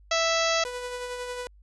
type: harmonic tone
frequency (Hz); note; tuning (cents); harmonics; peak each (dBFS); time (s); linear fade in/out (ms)
659.3; E5; 0; 1 / 2 / 3 / 4 / 5 / 6 / 7 / 8 / 9 / 10; -26 / -29 / -31 / -32 / -33 / -34 / -34 / -35 / -36 / -36; 0.11-0.64; 5
type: tone with tremolo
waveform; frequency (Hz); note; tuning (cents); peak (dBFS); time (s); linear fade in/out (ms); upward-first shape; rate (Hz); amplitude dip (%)
sawtooth; 493.9; B4; 0; -27; 0.65-1.47; 0; sine; 11; 35
effects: added 50 Hz sine -51 dBFS peak until 1.62 s + resampled to 24000 Hz